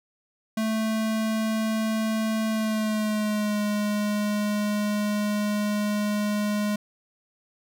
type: tone with pitch glide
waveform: square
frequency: 220 to 208.3 Hz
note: A3 to G#3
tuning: 0 to +5 cents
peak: -24 dBFS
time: 0.57-6.76 s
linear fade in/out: 5 ms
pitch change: -95 cents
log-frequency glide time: 2.49-3.61 s
effects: none